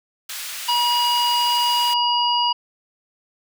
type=high-pass noise; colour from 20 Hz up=pink; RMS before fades=-31 dBFS; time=0.29-1.94 s; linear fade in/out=5 ms; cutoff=2100 Hz; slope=12 dB/octave
type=harmonic tone; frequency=962 Hz; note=B5; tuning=46 cents flat; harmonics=1 / 3 / 5; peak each=-19 / -21 / -25 dBFS; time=0.68-2.53 s; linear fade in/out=10 ms
effects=none